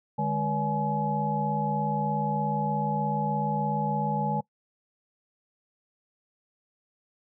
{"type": "tone cluster", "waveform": "sine", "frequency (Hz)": [149.4, 206.2, 485.3, 572, 847], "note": ["D3", "G#3", "B4", "D5", "G#5"], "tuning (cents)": [30, -12, -30, -46, 34], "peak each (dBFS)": [-30, -31, -37, -37, -28], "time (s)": [0.18, 4.41], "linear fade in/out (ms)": 10, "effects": ["noise-tail reverb RT60 0.1 s tail -22 dB re dry"]}